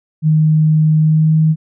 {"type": "tone with pitch glide", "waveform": "sine", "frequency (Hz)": [155.56, 157.46], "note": ["D#3", "D#3"], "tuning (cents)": [0, 21], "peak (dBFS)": -8, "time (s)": [0.22, 1.56], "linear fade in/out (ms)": 50, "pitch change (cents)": 21, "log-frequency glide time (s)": [0.99, 1.33], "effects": []}